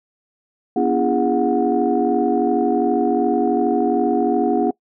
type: tone cluster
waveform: sine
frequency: 243.7 / 286.4 / 338.3 / 411.2 / 731 Hz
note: B3 / D4 / E4 / G#4 / F#5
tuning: -23 / -43 / +45 / -17 / -21 cents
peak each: -21 dBFS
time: 0.76-4.71 s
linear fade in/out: 5 ms
effects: noise-tail reverb RT60 0.1 s tail -22 dB re dry + tanh soft clip ceiling -5 dBFS